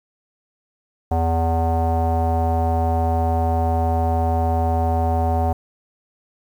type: tone with low-pass filter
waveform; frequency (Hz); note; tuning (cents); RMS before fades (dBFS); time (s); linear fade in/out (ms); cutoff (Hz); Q
square; 82.41; E2; 0; -19; 1.11-5.53; 5; 760; 6.3
effects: 8-bit